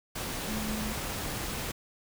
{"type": "tone in noise", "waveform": "sine", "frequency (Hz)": 215.4, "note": "A3", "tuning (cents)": -37, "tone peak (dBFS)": -34, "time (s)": [0.47, 0.93], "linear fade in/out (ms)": 10, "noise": "pink", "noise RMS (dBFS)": -35, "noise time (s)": [0.15, 1.72], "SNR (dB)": -2, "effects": []}